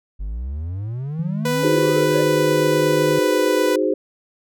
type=exponential sweep; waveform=triangle; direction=up; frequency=46.41 to 603 Hz; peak=-22 dBFS; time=0.19-2.23 s; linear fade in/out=20 ms
type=tone with pitch glide; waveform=sine; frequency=155.4 to 152.03 Hz; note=D#3 to D#3; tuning=-2 to -40 cents; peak=-23 dBFS; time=1.19-3.19 s; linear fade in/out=5 ms; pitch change=-38 cents; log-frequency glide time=1.42-1.89 s
type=tone; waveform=sawtooth; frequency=495 Hz; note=B4; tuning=4 cents sharp; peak=-16 dBFS; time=1.45-3.76 s; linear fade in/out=5 ms
type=chord; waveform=sine; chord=Ab dominant seventh; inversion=second; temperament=equal; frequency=311.1 / 370 / 415.3 / 523.3 Hz; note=Eb4 / Gb4 / Ab4 / C5; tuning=0 / 0 / 0 / 0 cents; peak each=-22 dBFS; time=1.63-3.94 s; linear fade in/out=5 ms
effects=none